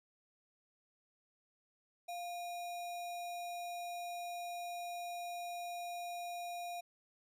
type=tone with sample-and-hold; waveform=sine; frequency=698.5 Hz; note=F5; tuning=in tune; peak=-40 dBFS; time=2.08-6.81 s; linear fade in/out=10 ms; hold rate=3150 Hz; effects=resampled to 32000 Hz